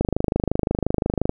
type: click train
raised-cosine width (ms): 2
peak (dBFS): -6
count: 34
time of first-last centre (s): 0.01-1.294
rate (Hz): 25.7
effects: none